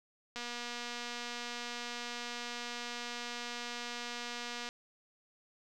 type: click train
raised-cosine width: 0.2 ms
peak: -24 dBFS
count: 1040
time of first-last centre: 0.36-4.689 s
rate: 240 Hz
effects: none